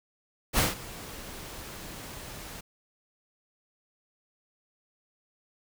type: noise with ADSR envelope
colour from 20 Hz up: pink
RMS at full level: -22 dBFS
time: 0.53-2.61 s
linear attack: 54 ms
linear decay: 160 ms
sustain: -20 dB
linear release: 9 ms
effects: none